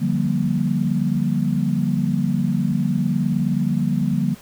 sine chord, G minor seventh, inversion second, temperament just, 147 / 176.4 / 196 / 235.2 Hz, D3 / F3 / G3 / Bb3, +2 / +18 / 0 / +16 cents, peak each -23 dBFS, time 0-4.35 s, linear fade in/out 20 ms, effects pink hiss -45 dBFS RMS until 4.41 s

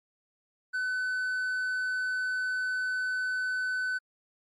triangle tone, 1508 Hz, F#6, 32 cents sharp, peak -26 dBFS, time 0.73-3.99 s, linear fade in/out 20 ms, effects MP3 48 kbps

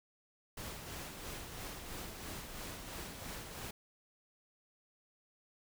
pink noise with tremolo, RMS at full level -44 dBFS, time 0.57-3.71 s, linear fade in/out 5 ms, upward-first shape sine, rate 3 Hz, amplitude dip 40%, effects none

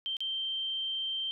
sine tone with dropouts, 3136 Hz, G7, in tune, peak -31 dBFS, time 0.06-1.31 s, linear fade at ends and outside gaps 0 ms, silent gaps 0.168-0.205 s, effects none

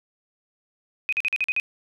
sine tone bursts, 2507 Hz, D#7, 12 cents sharp, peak -20 dBFS, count 7, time 1.09-1.599 s, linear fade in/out 0 ms, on 35 ms, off 44 ms, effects none

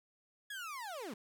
30% pulse linear sweep, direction down, 1703 to 182.1 Hz, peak -39 dBFS, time 0.5-1.14 s, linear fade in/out 5 ms, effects none

